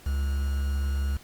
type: tone with quantisation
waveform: triangle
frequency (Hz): 69.4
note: C#2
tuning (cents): +3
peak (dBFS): -22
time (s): 0.06-1.17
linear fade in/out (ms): 5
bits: 7
effects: pink hiss -52 dBFS RMS until 1.23 s + Opus 48 kbps